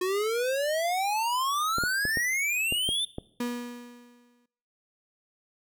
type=exponential sweep; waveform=square; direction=up; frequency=360 to 3599 Hz; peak=-26 dBFS; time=0.01-3.05 s; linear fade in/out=5 ms
type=clicks; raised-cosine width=2 ms; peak=-19 dBFS; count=7; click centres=1.784 / 1.837 / 2.053 / 2.172 / 2.724 / 2.89 / 3.184 s
type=tone with exponential decay; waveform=35% pulse; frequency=241.9 Hz; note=B3; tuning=36 cents flat; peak=-25 dBFS; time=3.4-4.46 s; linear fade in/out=5 ms; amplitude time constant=230 ms
effects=noise-tail reverb RT60 0.7 s tail -20 dB re dry